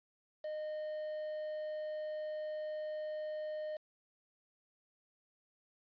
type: tone with quantisation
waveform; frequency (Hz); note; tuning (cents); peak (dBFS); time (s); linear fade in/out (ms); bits
triangle; 614; D#5; -23; -36; 0.44-3.77; 5; 9
effects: resampled to 11025 Hz